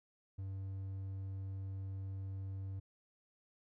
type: tone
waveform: triangle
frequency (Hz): 96.5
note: G2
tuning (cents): -27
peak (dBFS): -38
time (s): 0.38-2.8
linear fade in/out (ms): 10
effects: none